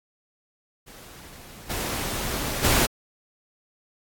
pink noise with level steps, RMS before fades -45 / -29 / -20 dBFS, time 0.86-2.87 s, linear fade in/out 20 ms, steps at 1.69 / 2.63 s, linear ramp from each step 20 ms, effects AAC 64 kbps

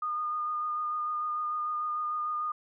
sine tone with vibrato, 1222 Hz, D#6, 32 cents flat, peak -29 dBFS, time 0.02-2.52 s, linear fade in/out 5 ms, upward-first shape sine, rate 6.7 Hz, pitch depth 15 cents each way, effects none

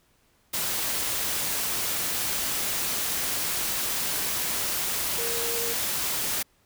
sine tone in noise, 467.3 Hz, A#4, 4 cents sharp, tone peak -33 dBFS, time 5.18-5.74 s, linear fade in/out 10 ms, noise white, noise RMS -28 dBFS, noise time 0.53-6.43 s, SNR -8 dB, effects pink hiss -65 dBFS RMS until 6.65 s

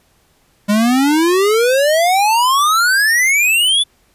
square exponential sweep, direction up, 201.3 to 3520 Hz, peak -11 dBFS, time 0.68-3.84 s, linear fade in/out 20 ms, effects pink hiss -56 dBFS RMS until 4.14 s + resampled to 32000 Hz

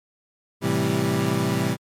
25% pulse chord, A minor seventh, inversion none, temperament equal, 110 / 130.81 / 164.81 / 196 Hz, A2 / C3 / E3 / G3, 0 / 0 / 0 / 0 cents, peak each -24 / -22 / -23 / -22 dBFS, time 0.61-1.77 s, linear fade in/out 50 ms, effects MP3 64 kbps

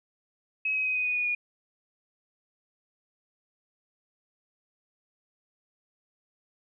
sine tone with pitch steps, 2556 / 2537 / 2518 / 2499 / 2480 / 2462 / 2443 Hz, D#7 / D#7 / D#7 / D#7 / D#7 / D#7 / D#7, +46 / +33 / +20 / +7 / -6 / -19 / -32 cents, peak -25 dBFS, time 0.65-1.35 s, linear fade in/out 5 ms, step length 100 ms, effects none

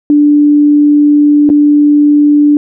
sine tone with dropouts, 293.7 Hz, D4, in tune, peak -3 dBFS, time 0.1-2.57 s, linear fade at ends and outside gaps 1 ms, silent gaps 1.492-1.5 s, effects none

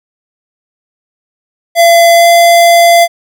square tone with pitch glide, 679 to 684.1 Hz, F5 to F5, -49 to -36 cents, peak -3 dBFS, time 1.75-3.08 s, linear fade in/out 50 ms, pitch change +13 cents, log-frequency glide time 2.15-2.26 s, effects none

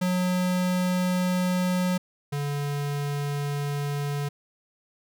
square tone pair in turn, 181.7 / 143.81 Hz, F#3 / D3, -31 / -36 cents, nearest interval major third, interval 405 cents, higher first, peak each -23 / -27 dBFS, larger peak first, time 0.01-1.98 / 2.32-4.29 s, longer neither, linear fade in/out 10 ms, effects none

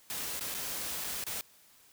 white noise with dropouts, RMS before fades -37 dBFS, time 0.1-1.41 s, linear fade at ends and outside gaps 0 ms, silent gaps 0.394-0.409 / 0.542-0.548 / 1.04-1.044 / 1.239-1.266 s, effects white hiss -61 dBFS RMS until 1.92 s

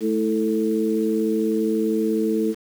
sine tone cluster, 218.2 / 326.1 / 441.7 Hz, A3 / E4 / A4, -14 / -19 / +7 cents, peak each -23 dBFS, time 0-2.55 s, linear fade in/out 50 ms, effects 7-bit

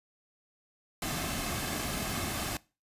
pink noise with comb filter, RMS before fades -34 dBFS, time 1.02-2.57 s, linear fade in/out 2 ms, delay 2.1 ms, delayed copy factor -0.5, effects noise-tail reverb RT60 0.3 s tail -21 dB re dry + resampled to 32000 Hz

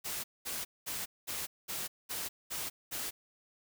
white noise bursts, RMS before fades -38 dBFS, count 8, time 0.04-3.11 s, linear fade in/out 20 ms, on 200 ms, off 210 ms, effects none

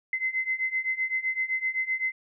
sine beating tone pair, 2052 / 2059.8 Hz, C7 / C7, -34 / -28 cents, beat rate 7.8 Hz, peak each -30 / -28 dBFS, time 0.13-2.12 s, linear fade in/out 2 ms, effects none

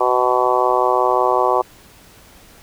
harmonic tone, 125.5 Hz, B2, 28 cents sharp, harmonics 3 / 4 / 5 / 6 / 7 / 8 / 9, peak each -21 / -21 / -21 / -21 / -21 / -21 / -21 dBFS, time 0-1.62 s, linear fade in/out 10 ms, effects pink hiss -46 dBFS RMS until 2.62 s

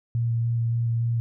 sine tone with vibrato, 116.54 Hz, A#2, in tune, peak -21 dBFS, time 0.15-1.2 s, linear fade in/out 0 ms, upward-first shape square, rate 3.5 Hz, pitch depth 10 cents each way, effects none

